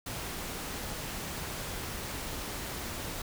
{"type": "noise", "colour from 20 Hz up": "pink", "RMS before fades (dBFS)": -38, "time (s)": [0.06, 3.22], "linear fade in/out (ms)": 5, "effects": []}